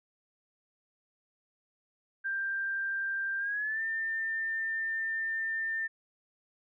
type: tone with pitch glide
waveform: sine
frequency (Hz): 1583 to 1797.5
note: G6 to A6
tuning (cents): +17 to +36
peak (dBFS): -30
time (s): 2.24-5.88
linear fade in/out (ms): 20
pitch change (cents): +219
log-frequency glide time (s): 3.38-3.82
effects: none